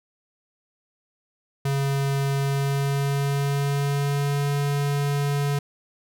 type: tone with pitch glide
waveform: square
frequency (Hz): 138.59 to 142.65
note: C#3 to C#3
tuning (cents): 0 to +50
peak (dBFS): -22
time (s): 1.65-5.59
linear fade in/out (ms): 5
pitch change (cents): +50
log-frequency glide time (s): 2.36-4.51
effects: none